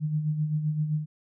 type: tone with tremolo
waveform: sine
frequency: 152.7 Hz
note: D#3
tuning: 32 cents flat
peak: -22 dBFS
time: 0-1.06 s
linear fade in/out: 50 ms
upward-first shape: sine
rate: 7.7 Hz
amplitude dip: 55%
effects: none